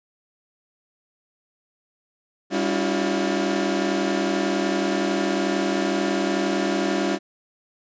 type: tone cluster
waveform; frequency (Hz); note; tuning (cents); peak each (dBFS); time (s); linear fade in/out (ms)
30% pulse; 197.6 / 283 / 325.4 / 356.4; G3 / C#4 / E4 / F4; +14 / +36 / -22 / +35; -24; 2.5-7.19; 50
effects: resampled to 16000 Hz